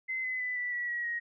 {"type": "tone with pitch steps", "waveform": "sine", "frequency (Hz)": [2056, 2027, 1997.5, 1968.8, 1940.6, 1912.8, 1885.4], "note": ["C7", "B6", "B6", "B6", "B6", "A#6", "A#6"], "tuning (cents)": [-31, 45, 19, -6, -31, 44, 19], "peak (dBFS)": -31, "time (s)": [0.08, 1.2], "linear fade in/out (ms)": 20, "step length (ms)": 160, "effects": []}